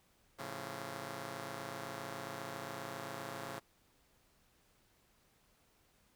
5% pulse chord, A augmented, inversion none, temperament just, 110 / 137.5 / 171.88 Hz, A2 / C#3 / E#3, 0 / -14 / -27 cents, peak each -37 / -35 / -37 dBFS, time 0.38-3.6 s, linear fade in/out 20 ms, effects pink hiss -71 dBFS RMS until 6.15 s

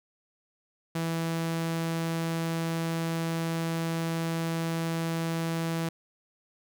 sawtooth tone, 164.81 Hz, E3, in tune, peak -24 dBFS, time 0.95-5.89 s, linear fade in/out 5 ms, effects none

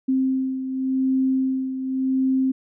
sine beating tone pair, 262.7 / 263.59 Hz, C4 / C4, +7 / +13 cents, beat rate 0.89 Hz, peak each -20 / -27 dBFS, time 0.08-2.52 s, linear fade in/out 10 ms, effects none

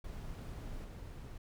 brown noise with level steps, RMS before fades -44 / -47 dBFS, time 0.04-1.38 s, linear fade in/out 5 ms, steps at 0.84 s, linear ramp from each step 5 ms, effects none

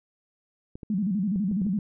clicks, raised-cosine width 3 ms, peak -26 dBFS, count 6, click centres 0.755 / 0.832 / 1.36 / 1.514 / 1.618 / 1.666 s
sine tone with vibrato, 196.8 Hz, G3, 7 cents sharp, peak -23 dBFS, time 0.9-1.79 s, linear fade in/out 2 ms, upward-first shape square, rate 12 Hz, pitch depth 140 cents each way
effects none

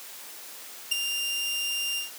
sawtooth tone with ADSR envelope, 2794 Hz, F7, in tune, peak -15 dBFS, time 0.91-2.11 s, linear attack 13 ms, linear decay 6 ms, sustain -9 dB, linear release 140 ms, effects white hiss -43 dBFS RMS until 2.18 s + high-pass 300 Hz 12 dB/octave

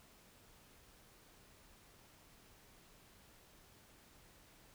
silence, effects pink hiss -64 dBFS RMS until 4.74 s

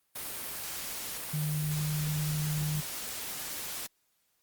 sine tone in noise, 151.8 Hz, D#3, 42 cents flat, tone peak -29 dBFS, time 1.33-2.81 s, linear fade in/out 10 ms, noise white, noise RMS -38 dBFS, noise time 0.15-3.87 s, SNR +6 dB, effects white hiss -74 dBFS RMS until 4.42 s + Opus 32 kbps

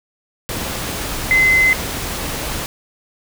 sine tone in noise, 2052 Hz, C7, 34 cents flat, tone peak -10 dBFS, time 1.31-1.73 s, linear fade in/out 0 ms, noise pink, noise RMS -24 dBFS, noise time 0.49-2.66 s, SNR +11 dB, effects none

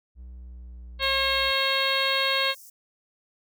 triangle tone with pitch glide, 61.74 to 58.65 Hz, B1 to A#1, 0 to +11 cents, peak -37 dBFS, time 0.15-1.53 s, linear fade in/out 50 ms, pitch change -89 cents, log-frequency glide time 0.35-1.35 s
harmonic tone, 540 Hz, C#5, 45 cents flat, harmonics 1 / 2 / 3 / 4 / 5 / 6 / 7 / 8, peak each -30 / -30 / -30 / -30 / -30 / -30 / -30 / -30 dBFS, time 0.99-2.55 s, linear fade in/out 50 ms
white high-pass noise, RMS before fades -48 dBFS, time 1.02-2.7 s, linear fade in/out 5 ms, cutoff 5400 Hz, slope 48 dB/octave
effects none

